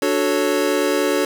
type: chord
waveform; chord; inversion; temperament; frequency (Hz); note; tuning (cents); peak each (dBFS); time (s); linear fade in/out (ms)
square; D major seventh; none; equal; 293.7 / 370 / 440 / 554.4; D4 / F#4 / A4 / C#5; 0 / 0 / 0 / 0; -23; 0.02-1.25; 2
effects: none